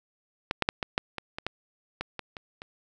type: clicks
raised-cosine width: 0.3 ms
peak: -10 / -7 / -6 / -13 / -8 / -17 / -18 / -13 / -15 / -18 / -23 / -24 dBFS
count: 12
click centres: 0.511 / 0.623 / 0.689 / 0.828 / 0.979 / 1.183 / 1.385 / 1.466 / 2.01 / 2.193 / 2.368 / 2.619 s
effects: none